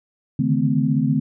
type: tone cluster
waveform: sine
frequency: 142.3 / 149.5 / 157.6 / 218.4 / 256.1 Hz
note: C#3 / D3 / D#3 / A3 / C4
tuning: +46 / +31 / +23 / -13 / -37 cents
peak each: -22 / -28 / -23 / -22 / -21 dBFS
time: 0.39-1.2 s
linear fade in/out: 5 ms
effects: none